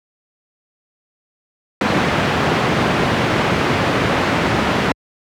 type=band-pass noise; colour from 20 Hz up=pink; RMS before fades=-17 dBFS; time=1.81-4.92 s; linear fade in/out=2 ms; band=110 to 2500 Hz; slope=12 dB/octave; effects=high-pass 60 Hz 12 dB/octave